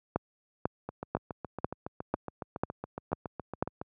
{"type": "two click trains", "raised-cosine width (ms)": 1, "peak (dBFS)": [-22, -13], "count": [22, 8], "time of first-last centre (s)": [[0.89, 3.815], [0.16, 3.625]], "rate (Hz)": [7.18, 2.02], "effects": ["high-pass 80 Hz 12 dB/octave"]}